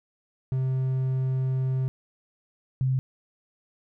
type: tone pair in turn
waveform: triangle / sine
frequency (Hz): 130.81 / 130.81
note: C3 / C3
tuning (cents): 0 / 0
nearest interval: unison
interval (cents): 0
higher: neither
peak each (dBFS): -21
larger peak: neither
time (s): 0.52-1.88 / 2.81-2.99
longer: first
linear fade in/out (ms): 0
effects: none